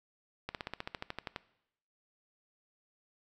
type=slowing click train; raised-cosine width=0.3 ms; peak=-21 dBFS; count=13; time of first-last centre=0.49-1.361 s; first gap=58 ms; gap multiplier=1.04; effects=noise-tail reverb RT60 0.8 s tail -19 dB re dry